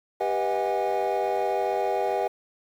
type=tone cluster; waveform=triangle; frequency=394 / 489.4 / 633 / 731 / 818 Hz; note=G4 / B4 / D#5 / F#5 / G#5; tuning=+9 / -16 / +30 / -21 / -26 cents; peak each=-27 dBFS; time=0.2-2.28 s; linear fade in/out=10 ms; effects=tanh soft clip ceiling -15 dBFS + 9-bit